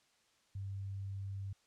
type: tone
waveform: sine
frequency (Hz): 98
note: G2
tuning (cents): 0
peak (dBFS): -39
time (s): 0.55-1.53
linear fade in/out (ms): 5
effects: white hiss -72 dBFS RMS until 1.66 s + low-pass 7000 Hz 12 dB/octave